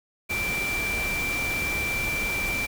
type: tone in noise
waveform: sine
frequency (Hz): 2349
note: D7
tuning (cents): 0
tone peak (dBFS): -26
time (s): 0.29-2.67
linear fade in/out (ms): 20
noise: pink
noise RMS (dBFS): -32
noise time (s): 0.29-2.67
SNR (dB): +3
effects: none